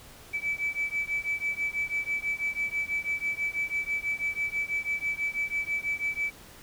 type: beating tone pair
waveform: sine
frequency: 2302 / 2308.1 Hz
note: D7 / D7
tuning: -35 / -31 cents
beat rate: 6.1 Hz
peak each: -30 dBFS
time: 0.33-6.31 s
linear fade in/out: 20 ms
effects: tanh soft clip ceiling -21 dBFS + pink hiss -50 dBFS RMS until 6.62 s